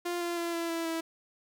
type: tone with pitch steps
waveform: sawtooth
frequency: 349.2 / 344.8 / 340.4 / 336.1 / 331.9 / 327.7 Hz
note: F4 / F4 / F4 / E4 / E4 / E4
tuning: 0 / -22 / -44 / +34 / +12 / -10 cents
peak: -27 dBFS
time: 0.05-1.01 s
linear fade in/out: 10 ms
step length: 160 ms
effects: none